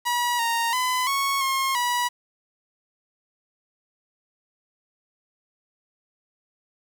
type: tone with pitch steps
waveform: sawtooth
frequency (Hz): 966 / 928 / 1009 / 1104 / 1074 / 973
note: B5 / A#5 / B5 / C#6 / C6 / B5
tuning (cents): -39 / -8 / +37 / -7 / +45 / -26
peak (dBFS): -18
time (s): 0.05-2.09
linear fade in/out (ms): 20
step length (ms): 340
effects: 8-bit